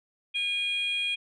sine tone pair together, 2451 / 3272 Hz, D#7 / G#7, -27 / -26 cents, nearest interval perfect fourth, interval 501 cents, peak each -27 / -28 dBFS, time 0.34-1.16 s, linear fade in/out 20 ms, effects tanh soft clip ceiling -22 dBFS

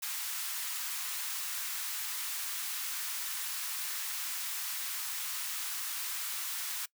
white high-pass noise, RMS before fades -37 dBFS, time 0.02-6.86 s, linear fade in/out 10 ms, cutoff 990 Hz, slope 24 dB/octave, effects noise-tail reverb RT60 0.1 s tail -22 dB re dry

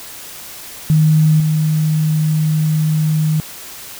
sine tone with level steps, 155.56 Hz, D#3, in tune, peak -8 / -12 dBFS, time 0.9-3.4 s, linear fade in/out 0 ms, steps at 1.4 s, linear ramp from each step 2 ms, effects white hiss -33 dBFS RMS until 3.99 s

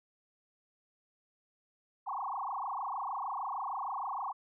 sine tone with frequency modulation, 950 Hz, A#5, 33 cents sharp, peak -34 dBFS, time 2.06-4.33 s, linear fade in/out 20 ms, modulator 26.5 Hz, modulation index 7.1, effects none

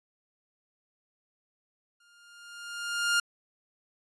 sawtooth tone with exponential growth, 1408 Hz, F6, 14 cents sharp, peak -18 dBFS, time 2-3.2 s, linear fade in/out 5 ms, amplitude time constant 260 ms, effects resampled to 24000 Hz

